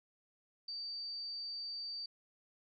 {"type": "tone", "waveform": "sine", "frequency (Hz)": 4625, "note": "D8", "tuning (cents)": -27, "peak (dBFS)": -40, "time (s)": [0.68, 2.06], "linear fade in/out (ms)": 5, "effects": []}